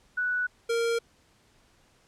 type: tone pair in turn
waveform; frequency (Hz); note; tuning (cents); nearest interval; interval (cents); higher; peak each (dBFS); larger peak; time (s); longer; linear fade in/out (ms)
sine / square; 1479 / 464.2; F#6 / A#4; -1 / -7; octave + minor sixth; 2006; first; -25; neither; 0.17-0.47 / 0.69-0.99; neither; 10
effects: pink hiss -63 dBFS RMS until 2.07 s + low-pass 9000 Hz 12 dB/octave